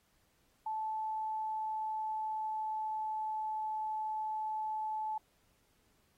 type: tone with pitch glide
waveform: sine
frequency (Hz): 872 to 866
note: A5 to A5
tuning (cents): -16 to -28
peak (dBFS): -34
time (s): 0.66-5.18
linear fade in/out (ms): 5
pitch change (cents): -12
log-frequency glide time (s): 0.79-3.68
effects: pink hiss -73 dBFS RMS until 6.17 s + AAC 48 kbps